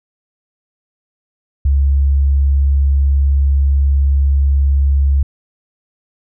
sine tone, 69.3 Hz, C#2, in tune, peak -9 dBFS, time 1.65-5.23 s, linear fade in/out 5 ms, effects none

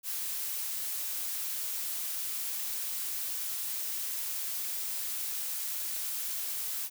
blue noise, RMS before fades -35 dBFS, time 0.03-6.9 s, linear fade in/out 50 ms, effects none

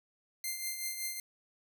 5% pulse tone with tremolo, 2093 Hz, C7, in tune, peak -23 dBFS, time 0.44-1.2 s, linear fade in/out 2 ms, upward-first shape triangle, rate 5.3 Hz, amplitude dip 60%, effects none

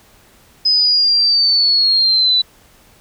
sine linear sweep, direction down, 5060 to 3951 Hz, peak -10 dBFS, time 0.65-2.42 s, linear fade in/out 10 ms, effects pink hiss -49 dBFS RMS until 3 s

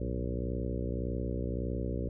harmonic tone with a mistuned harmonic, 61.74 Hz, B1, in tune, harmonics 1 / 2 / 3 / 4 / 5 / 6 / 7 / 8 / 9, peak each -35 / -38 / -40 / -41 / -42 / -43 / -43 / -44 / -45 dBFS, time 0-2.09 s, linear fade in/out 5 ms, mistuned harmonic 2, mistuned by -110 cents, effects none

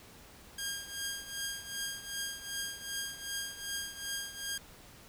10% pulse tone with tremolo, 1615 Hz, G#6, 49 cents flat, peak -25 dBFS, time 0.58-4.58 s, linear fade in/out 5 ms, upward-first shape triangle, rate 2.6 Hz, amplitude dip 80%, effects pink hiss -55 dBFS RMS until 5.08 s

